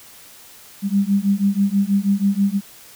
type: beating tone pair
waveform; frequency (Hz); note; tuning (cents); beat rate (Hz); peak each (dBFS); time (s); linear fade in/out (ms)
sine; 196 / 202.2; G3 / G#3; 0 / -46; 6.2; -18; 0.82-2.61; 50
effects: white hiss -44 dBFS RMS until 2.95 s